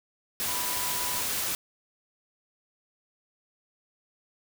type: tone in noise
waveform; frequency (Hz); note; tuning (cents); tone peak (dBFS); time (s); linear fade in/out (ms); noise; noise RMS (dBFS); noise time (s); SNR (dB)
sine; 987.8; B5; 0; -37; 0.48-1.21; 0; white; -30; 0.4-1.55; -10
effects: none